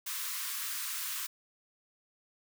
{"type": "high-pass noise", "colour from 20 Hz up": "white", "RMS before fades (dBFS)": -37, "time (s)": [0.06, 1.27], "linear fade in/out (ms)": 10, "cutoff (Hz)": 1000, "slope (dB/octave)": 96, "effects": []}